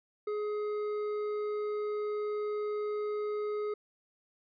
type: tone with hard clipping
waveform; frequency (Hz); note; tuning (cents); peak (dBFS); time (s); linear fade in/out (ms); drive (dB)
triangle; 419.7; G#4; +18; -33; 0.27-3.74; 5; 11
effects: resampled to 11025 Hz